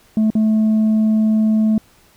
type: tone with dropouts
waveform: sine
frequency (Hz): 217.5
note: A3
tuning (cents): -20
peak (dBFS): -9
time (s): 0.17-1.78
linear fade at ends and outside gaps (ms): 2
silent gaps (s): 0.303-0.352
effects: tanh soft clip ceiling -11 dBFS + pink hiss -52 dBFS RMS until 2.16 s